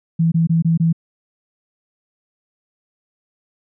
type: tone bursts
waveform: sine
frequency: 164.81 Hz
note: E3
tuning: in tune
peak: -12 dBFS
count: 5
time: 0.19-0.928 s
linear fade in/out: 10 ms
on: 130 ms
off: 22 ms
effects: none

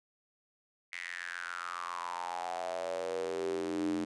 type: tone with high-pass filter sweep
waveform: square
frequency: 43.65 Hz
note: F1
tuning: in tune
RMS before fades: -37 dBFS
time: 0.92-4.05 s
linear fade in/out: 10 ms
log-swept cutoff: 2100 to 270 Hz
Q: 6.9
effects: resampled to 22050 Hz

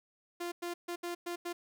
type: tone bursts at uneven times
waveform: sawtooth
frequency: 347.6 Hz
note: F4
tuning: 8 cents flat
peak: -32 dBFS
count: 6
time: 0.4-0.52 / 0.62-0.74 / 0.88-0.96 / 1.03-1.15 / 1.26-1.36 / 1.45-1.53 s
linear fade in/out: 10 ms
effects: none

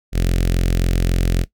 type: tone with notch filter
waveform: sawtooth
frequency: 43.65 Hz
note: F1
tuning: in tune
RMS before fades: -17 dBFS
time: 0.12-1.46 s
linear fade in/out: 50 ms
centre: 970 Hz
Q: 0.72
effects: noise-tail reverb RT60 0.1 s tail -17 dB re dry

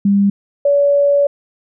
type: tone pair in turn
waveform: sine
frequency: 200 / 569.5 Hz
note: G3 / C#5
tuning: +35 / +47 cents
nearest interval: octave + tritone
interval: 1812 cents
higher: second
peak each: -9 dBFS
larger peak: neither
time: 0.05-0.3 / 0.65-1.27 s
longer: second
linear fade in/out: 5 ms
effects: none

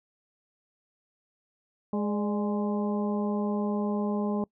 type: harmonic tone with a mistuned harmonic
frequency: 207.8 Hz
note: G#3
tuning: 1 cent sharp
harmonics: 1 / 2 / 3 / 4 / 5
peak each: -27 / -33 / -37 / -39 / -41 dBFS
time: 1.93-4.44 s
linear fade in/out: 2 ms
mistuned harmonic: 3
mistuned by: -62 cents
effects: noise-tail reverb RT60 0.1 s tail -25 dB re dry

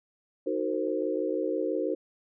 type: chord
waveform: sine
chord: C half-diminished seventh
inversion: first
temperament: equal with one note detuned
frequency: 311.1 / 370 / 457.4 / 523.3 Hz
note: Eb4 / Gb4 / Bb4 / C5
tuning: 0 / 0 / -33 / 0 cents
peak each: -32 dBFS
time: 0.46-1.95 s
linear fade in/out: 10 ms
effects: none

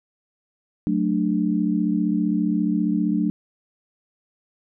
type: chord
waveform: sine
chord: D major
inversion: first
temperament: equal with one note detuned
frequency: 185 / 220 / 296 Hz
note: F#3 / A3 / D4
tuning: 0 / 0 / +14 cents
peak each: -23 dBFS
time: 0.87-3.3 s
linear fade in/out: 0 ms
effects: none

